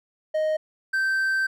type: tone pair in turn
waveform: triangle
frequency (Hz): 622.3 / 1556.4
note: D#5 / G6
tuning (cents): 0 / -13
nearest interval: octave + major third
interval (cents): 1587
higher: second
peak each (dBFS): -19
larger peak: neither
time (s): 0.34-0.57 / 0.93-1.47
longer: second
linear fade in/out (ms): 10
effects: none